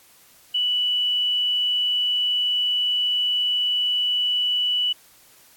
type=tone; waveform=sine; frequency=2960 Hz; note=F#7; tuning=in tune; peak=-19 dBFS; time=0.54-4.93 s; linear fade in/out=10 ms; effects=white hiss -53 dBFS RMS until 5.56 s + AAC 64 kbps